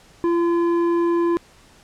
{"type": "tone with low-pass filter", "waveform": "square", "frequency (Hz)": 341.3, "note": "F4", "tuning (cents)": -40, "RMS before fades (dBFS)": -19, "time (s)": [0.24, 1.37], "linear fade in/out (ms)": 0, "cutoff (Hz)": 980, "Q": 1, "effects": ["pink hiss -51 dBFS RMS until 1.83 s", "low-pass 9000 Hz 12 dB/octave"]}